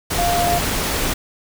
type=tone in noise; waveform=sine; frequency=698.5 Hz; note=F5; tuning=in tune; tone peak=-17 dBFS; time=0.18-0.59 s; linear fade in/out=10 ms; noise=pink; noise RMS=-21 dBFS; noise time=0.1-1.14 s; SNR=+1 dB; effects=none